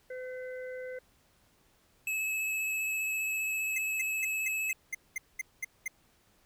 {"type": "harmonic tone", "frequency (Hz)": 509, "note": "C5", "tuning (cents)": -48, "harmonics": [1, 3, 4], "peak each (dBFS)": [-38, -48, -50], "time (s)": [0.1, 0.99], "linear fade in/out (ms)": 5}
{"type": "tone with vibrato", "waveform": "square", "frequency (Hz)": 2591, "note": "E7", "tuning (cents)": -30, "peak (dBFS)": -31, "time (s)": [2.07, 4.73], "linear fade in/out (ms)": 2, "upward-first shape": "triangle", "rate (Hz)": 15, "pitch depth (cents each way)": 18}
{"type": "tone bursts", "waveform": "square", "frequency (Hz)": 2084, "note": "C7", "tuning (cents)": -7, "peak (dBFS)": -32, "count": 10, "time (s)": [3.76, 5.88], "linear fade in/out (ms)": 5, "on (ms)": 23, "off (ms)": 210}
{"effects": ["pink hiss -67 dBFS RMS until 6.45 s"]}